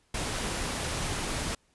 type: noise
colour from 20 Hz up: pink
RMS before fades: -32 dBFS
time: 0.14-1.55 s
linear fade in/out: 5 ms
effects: pink hiss -68 dBFS RMS until 1.74 s + resampled to 24000 Hz